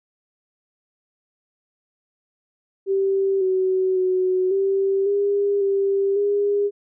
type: tone with pitch steps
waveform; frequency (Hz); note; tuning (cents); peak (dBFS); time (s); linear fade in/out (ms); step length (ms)
sine; 389.1 / 375.2 / 370.4 / 389.9 / 403.3 / 394.1 / 406.8; G4 / F#4 / F#4 / G4 / G4 / G4 / G#4; -13 / +24 / +2 / -9 / +49 / +9 / -36; -17; 2.86-6.71; 50; 550
effects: none